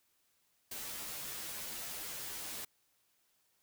white noise with comb filter, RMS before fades -43 dBFS, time 0.71-2.65 s, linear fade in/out 5 ms, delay 11 ms, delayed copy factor -0.8, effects white hiss -75 dBFS RMS until 3.62 s

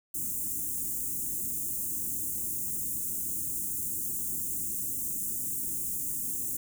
white band-stop noise, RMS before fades -33 dBFS, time 0.14-6.57 s, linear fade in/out 5 ms, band 350 to 6900 Hz, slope 48 dB/octave, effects none

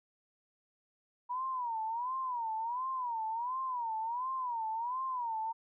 sine tone with vibrato, 962 Hz, B5, 46 cents flat, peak -33 dBFS, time 1.29-5.53 s, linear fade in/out 20 ms, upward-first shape sine, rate 1.4 Hz, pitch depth 160 cents each way, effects none

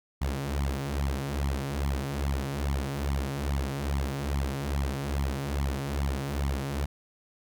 sawtooth tone with flanger, 69.3 Hz, C#2, in tune, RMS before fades -30 dBFS, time 0.21-6.86 s, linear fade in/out 10 ms, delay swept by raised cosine 0.91 to 6.91 ms, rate 2.4 Hz, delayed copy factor +0.95, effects none

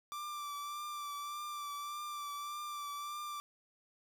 45% pulse tone with vibrato, 1174.7 Hz, D6, in tune, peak -40 dBFS, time 0.12-3.4 s, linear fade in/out 0 ms, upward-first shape triangle, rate 1.7 Hz, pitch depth 31 cents each way, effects none

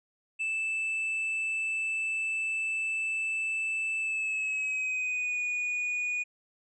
triangle tone with pitch glide, 2637 to 2460 Hz, E7 to D#7, 0 to -20 cents, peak -27 dBFS, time 0.39-6.24 s, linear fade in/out 20 ms, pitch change -120 cents, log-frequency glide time 3.99-5.41 s, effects resampled to 24000 Hz

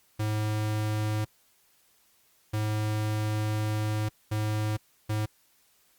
square tone bursts at uneven times, 107.1 Hz, A2, 46 cents flat, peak -27 dBFS, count 4, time 0.19-1.25 / 2.53-4.09 / 4.31-4.77 / 5.09-5.26 s, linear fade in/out 10 ms, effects white hiss -65 dBFS RMS until 5.98 s + Opus 48 kbps

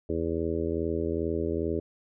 harmonic tone, 82.41 Hz, E2, in tune, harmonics 1 / 2 / 3 / 4 / 5 / 6 / 7, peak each -34 / -39 / -35 / -32 / -31 / -37 / -39 dBFS, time 0.09-1.8 s, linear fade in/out 5 ms, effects none

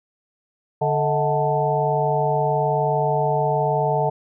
harmonic tone with a mistuned harmonic, 146.83 Hz, D3, in tune, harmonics 1 / 3 / 4 / 5 / 6, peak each -24 / -24 / -24 / -24 / -24 dBFS, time 0.81-4.1 s, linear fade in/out 10 ms, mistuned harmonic 4, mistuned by +130 cents, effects none

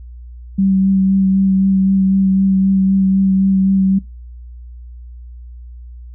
sine tone with vibrato, 192.2 Hz, G3, 34 cents flat, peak -10 dBFS, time 0.58-3.99 s, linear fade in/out 10 ms, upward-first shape sine, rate 3.9 Hz, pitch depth 16 cents each way, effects noise-tail reverb RT60 0.2 s tail -22 dB re dry + added 60 Hz sine -31 dBFS peak until 6.14 s

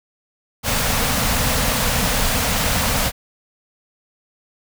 pink band-stop noise, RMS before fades -19 dBFS, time 0.63-3.12 s, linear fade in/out 50 ms, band 280 to 440 Hz, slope 96 dB/octave, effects none

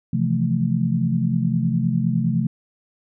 sine chord, F major seventh, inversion second, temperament equal, 130.81 / 164.81 / 174.61 / 220 Hz, C3 / E3 / F3 / A3, 0 / 0 / 0 / 0 cents, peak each -23 / -24 / -23 / -23 dBFS, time 0.13-2.47 s, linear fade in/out 5 ms, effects none

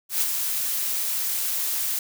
blue noise with ADSR envelope, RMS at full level -21 dBFS, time 0.09-1.99 s, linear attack 120 ms, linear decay 40 ms, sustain -5 dB, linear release 3 ms, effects none

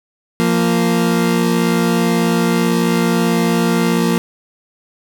30% pulse tone pair together, 174.03 / 232.3 Hz, F3 / A#3, -6 / -6 cents, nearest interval perfect fourth, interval 500 cents, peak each -13 dBFS, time 0.4-4.18 s, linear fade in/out 0 ms, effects none

